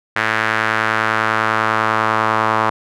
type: tone with band-pass filter sweep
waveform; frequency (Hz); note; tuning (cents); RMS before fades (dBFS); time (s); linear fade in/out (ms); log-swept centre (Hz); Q
sawtooth; 110; A2; 0; -17; 0.16-2.7; 5; 1700 to 1100; 2.4
effects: none